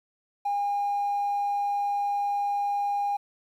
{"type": "tone", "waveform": "triangle", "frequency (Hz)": 811, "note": "G#5", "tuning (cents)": -41, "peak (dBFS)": -21, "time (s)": [0.45, 3.17], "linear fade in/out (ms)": 10, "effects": ["tanh soft clip ceiling -21 dBFS", "10-bit"]}